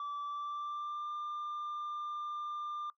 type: tone with pitch glide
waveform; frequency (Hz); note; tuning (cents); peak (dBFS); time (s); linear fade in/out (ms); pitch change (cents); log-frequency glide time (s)
sine; 1159 to 1195.7; D6 to D6; -23 to +31; -34; 0-2.9; 2; +54; 0.23-1.11
effects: noise-tail reverb RT60 0.1 s tail -21 dB re dry + tanh soft clip ceiling -36 dBFS